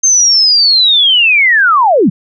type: linear sweep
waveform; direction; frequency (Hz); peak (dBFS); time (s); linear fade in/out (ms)
sine; down; 6360 to 144.2; -5; 0.03-2.1; 10
effects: none